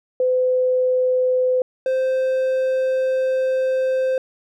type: tone pair in turn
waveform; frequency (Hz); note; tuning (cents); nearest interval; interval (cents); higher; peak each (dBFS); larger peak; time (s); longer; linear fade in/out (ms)
sine / triangle; 508 / 520.8; B4 / C5; +49 / -8; unison; 43; second; -15; neither; 0.2-1.62 / 1.86-4.18; second; 2
effects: none